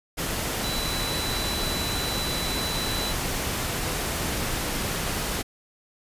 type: tone in noise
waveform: sine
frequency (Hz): 3977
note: B7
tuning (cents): +11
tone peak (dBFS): -31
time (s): 0.63-3.13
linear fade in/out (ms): 20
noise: pink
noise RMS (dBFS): -28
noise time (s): 0.17-5.43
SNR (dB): -6
effects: resampled to 32000 Hz